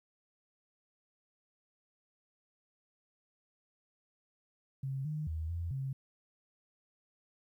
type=tone with pitch steps; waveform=sine; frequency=134.9 / 152.7 / 79.6 / 85 / 134.5 Hz; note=C#3 / D#3 / D#2 / F2 / C3; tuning=-47 / -32 / +40 / -46 / +48 cents; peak=-34 dBFS; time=4.83-5.93 s; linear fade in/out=5 ms; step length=220 ms; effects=12-bit